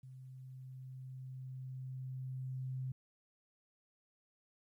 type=tone with level ramp; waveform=sine; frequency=130 Hz; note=C3; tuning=11 cents flat; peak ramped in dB=-50 to -37 dBFS; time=0.03-2.92 s; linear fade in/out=5 ms; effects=13-bit